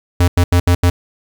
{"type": "tone bursts at uneven times", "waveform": "square", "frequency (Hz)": 88, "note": "F2", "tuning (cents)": 14, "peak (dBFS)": -9, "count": 5, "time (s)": [[0.2, 0.28], [0.37, 0.44], [0.52, 0.6], [0.67, 0.75], [0.83, 0.9]], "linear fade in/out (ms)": 5, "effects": ["8-bit"]}